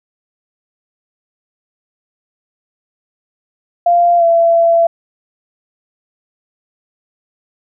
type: tone with pitch glide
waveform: sine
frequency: 694 to 672.7 Hz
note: F5 to E5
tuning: -11 to +35 cents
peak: -7 dBFS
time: 3.86-4.87 s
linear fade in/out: 5 ms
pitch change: -54 cents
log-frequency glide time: 4.17-4.24 s
effects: none